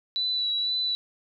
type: tone with vibrato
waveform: sine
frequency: 3951 Hz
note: B7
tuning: in tune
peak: -24 dBFS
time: 0.16-0.95 s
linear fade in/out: 0 ms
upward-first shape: sine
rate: 2 Hz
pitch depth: 22 cents each way
effects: none